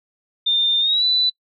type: tone with pitch glide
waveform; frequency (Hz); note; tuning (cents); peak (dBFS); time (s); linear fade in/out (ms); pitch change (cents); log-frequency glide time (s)
sine; 3610 to 3982; A7 to B7; +44 to +14; -15; 0.46-1.3; 10; +170; 0.8-1.04
effects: noise-tail reverb RT60 0.1 s tail -24 dB re dry